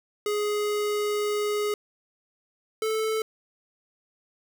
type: tone pair in turn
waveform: square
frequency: 417.1 / 438.5 Hz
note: G#4 / A4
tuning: +7 / -6 cents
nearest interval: minor second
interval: 87 cents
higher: second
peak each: -25 dBFS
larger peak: neither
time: 0.26-1.74 / 2.82-3.22 s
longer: first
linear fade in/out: 2 ms
effects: none